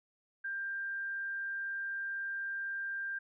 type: tone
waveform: sine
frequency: 1589 Hz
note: G6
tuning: 23 cents sharp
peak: -35 dBFS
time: 0.44-3.19 s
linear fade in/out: 10 ms
effects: none